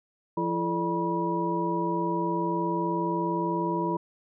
sine tone cluster, 172.5 / 335.7 / 435.4 / 591 / 969 Hz, F3 / E4 / A4 / D5 / B5, -21 / +32 / -18 / +11 / -33 cents, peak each -32 / -29 / -35 / -37 / -29 dBFS, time 0.37-3.97 s, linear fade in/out 5 ms, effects none

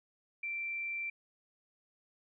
sine tone, 2349 Hz, D7, in tune, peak -35 dBFS, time 0.43-1.1 s, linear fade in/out 5 ms, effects none

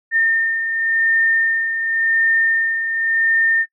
sine beating tone pair, 1814 / 1814.91 Hz, A#6 / A#6, -48 / -47 cents, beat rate 0.91 Hz, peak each -24 / -15 dBFS, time 0.11-3.66 s, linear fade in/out 50 ms, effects noise-tail reverb RT60 0.1 s tail -24 dB re dry

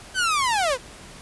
sawtooth linear sweep, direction down, 1568 to 466.2 Hz, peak -16 dBFS, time 0.14-0.78 s, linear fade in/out 50 ms, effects pink hiss -43 dBFS RMS until 1.21 s + resampled to 24000 Hz

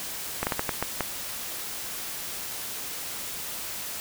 slowing click train, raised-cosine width 0.5 ms, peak -10 dBFS, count 7, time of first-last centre 0.43-1.007 s, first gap 39 ms, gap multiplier 1.36, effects white hiss -35 dBFS RMS until 4 s

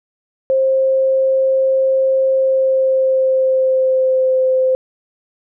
sine tone with pitch glide, 530 to 518.8 Hz, C5 to C5, +22 to -15 cents, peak -11 dBFS, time 0.5-4.75 s, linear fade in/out 0 ms, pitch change -37 cents, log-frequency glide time 2.33-4.41 s, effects none

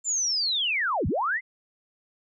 sine linear two-way sweep, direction down then up, 7290 to 56 to 2123 Hz, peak -23 dBFS, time 0.04-1.41 s, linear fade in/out 50 ms, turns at 1.07 s, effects none

